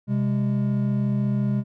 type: tone pair together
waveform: triangle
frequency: 129.5 / 203.7 Hz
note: C3 / G#3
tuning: -17 / -33 cents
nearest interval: minor sixth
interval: 784 cents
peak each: -21 dBFS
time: 0.07-1.64 s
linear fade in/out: 50 ms
effects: none